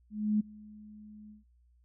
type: tone with ADSR envelope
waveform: sine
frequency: 211.7 Hz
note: G#3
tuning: 33 cents sharp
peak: -23 dBFS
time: 0.1-1.44 s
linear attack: 300 ms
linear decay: 12 ms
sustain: -24 dB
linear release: 140 ms
effects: noise-tail reverb RT60 0.1 s tail -18 dB re dry + added 60 Hz sine -62 dBFS peak until 1.84 s